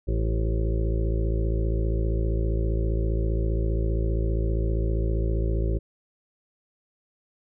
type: harmonic tone with a mistuned harmonic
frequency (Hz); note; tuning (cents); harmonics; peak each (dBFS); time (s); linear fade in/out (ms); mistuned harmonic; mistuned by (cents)
55.1; A1; +3; 1 / 2 / 3 / 4 / 6 / 7 / 8 / 9 / 10; -23 / -29 / -36 / -40 / -35 / -34 / -42 / -42 / -40; 0.07-5.79; 20; 8; -22
effects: none